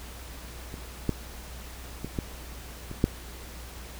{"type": "clicks", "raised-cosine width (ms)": 3, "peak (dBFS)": [-25, -11, -20, -15, -24, -7], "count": 6, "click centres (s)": [0.741, 1.093, 2.046, 2.188, 2.914, 3.041], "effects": ["added 60 Hz sine -42 dBFS peak until 3.99 s", "pink hiss -45 dBFS RMS until 3.99 s"]}